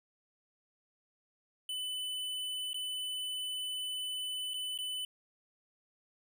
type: tone with dropouts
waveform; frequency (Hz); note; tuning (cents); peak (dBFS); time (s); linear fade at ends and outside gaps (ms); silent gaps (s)
square; 3005; F#7; +26; -36; 1.69-5.05; 2; 2.732-2.743 / 4.536-4.541 / 4.777-4.787
effects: none